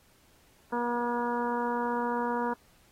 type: harmonic tone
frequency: 239.8 Hz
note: A#3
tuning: 49 cents sharp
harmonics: 1 / 2 / 3 / 4 / 5 / 6 / 7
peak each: -33 / -33 / -40 / -31 / -41 / -40 / -45 dBFS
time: 0.72-2.54 s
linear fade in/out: 10 ms
effects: pink hiss -63 dBFS RMS until 2.91 s + AAC 48 kbps